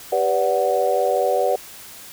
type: chord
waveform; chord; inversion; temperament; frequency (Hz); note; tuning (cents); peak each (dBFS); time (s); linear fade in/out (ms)
sine; G major seventh; none; equal with one note detuned; 392 / 493.9 / 578.6 / 740; G4 / B4 / D5 / F#5; 0 / 0 / -26 / 0; -25 / -21 / -21 / -22; 0.12-1.56; 5
effects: white hiss -40 dBFS RMS until 2.12 s